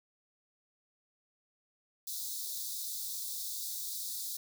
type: high-pass noise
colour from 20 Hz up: white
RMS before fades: -39 dBFS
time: 2.07-4.37 s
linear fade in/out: 5 ms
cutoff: 3600 Hz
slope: 96 dB/octave
effects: none